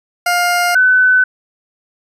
20% pulse / sine tone pair in turn, 706 / 1507.2 Hz, F5 / F#6, +19 / +32 cents, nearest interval octave + minor second, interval 1313 cents, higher second, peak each -7 dBFS, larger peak neither, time 0.26-0.75 / 0.75-1.24 s, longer neither, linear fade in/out 5 ms, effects resampled to 32000 Hz

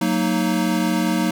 square chord, D# minor, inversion first, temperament equal with one note detuned, 185 / 230.3 / 311.1 Hz, F#3 / A#3 / D#4, 0 / -21 / 0 cents, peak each -23 dBFS, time 0.01-1.31 s, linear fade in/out 5 ms, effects none

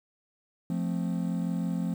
triangle chord, F major, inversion none, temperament equal, 174.61 / 220 / 261.6 Hz, F3 / A3 / C4, 0 / 0 / 0 cents, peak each -27 / -32 / -33 dBFS, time 0.7-1.94 s, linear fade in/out 2 ms, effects 9-bit

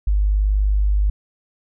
sine tone, 50.6 Hz, G#1, 44 cents flat, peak -14 dBFS, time 0.07-1.1 s, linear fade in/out 5 ms, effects none

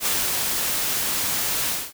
white noise with ADSR envelope, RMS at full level -22 dBFS, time 0-1.93 s, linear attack 58 ms, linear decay 250 ms, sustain -2 dB, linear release 230 ms, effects none

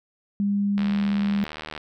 sine tone, 201.6 Hz, G3, 49 cents sharp, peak -20 dBFS, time 0.4-1.44 s, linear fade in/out 0 ms
click train, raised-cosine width 0.3 ms, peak -18 dBFS, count 78, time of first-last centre 0.78-1.777 s, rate 77.2 Hz
effects none

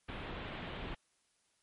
pink low-pass noise, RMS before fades -43 dBFS, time 0.08-0.95 s, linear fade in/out 10 ms, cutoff 3600 Hz, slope 48 dB/octave, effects white hiss -75 dBFS RMS until 1.62 s + MP3 48 kbps

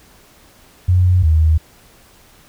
sine tone pair in turn, 90.6 / 79.11 Hz, F#2 / D#2, -36 / +29 cents, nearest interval major second, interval 235 cents, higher first, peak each -9 dBFS, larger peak neither, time 0.88-1.23 / 1.23-1.58 s, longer neither, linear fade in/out 10 ms, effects pink hiss -48 dBFS RMS until 2.48 s

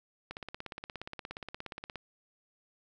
click train, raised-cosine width 0.3 ms, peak -24 dBFS, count 29, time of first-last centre 0.31-1.957 s, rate 17 Hz, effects none

